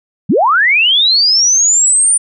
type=linear sweep; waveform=sine; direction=up; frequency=130.81 to 9280 Hz; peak=-7 dBFS; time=0.29-2.18 s; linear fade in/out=10 ms; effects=none